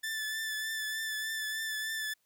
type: tone with vibrato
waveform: sawtooth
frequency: 1755 Hz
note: A6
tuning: 5 cents flat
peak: -30 dBFS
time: 0.03-2.14 s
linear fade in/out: 10 ms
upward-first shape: triangle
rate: 3.3 Hz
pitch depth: 28 cents each way
effects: white hiss -75 dBFS RMS until 2.25 s